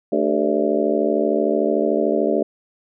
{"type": "harmonic tone with a mistuned harmonic", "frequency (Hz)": 73.42, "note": "D2", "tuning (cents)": 0, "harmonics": [3, 4, 5, 6, 7, 8, 9], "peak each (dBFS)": [-25, -23, -22, -25, -26, -23, -26], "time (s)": [0.12, 2.43], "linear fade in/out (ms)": 5, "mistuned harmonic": 5, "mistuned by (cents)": 90, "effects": []}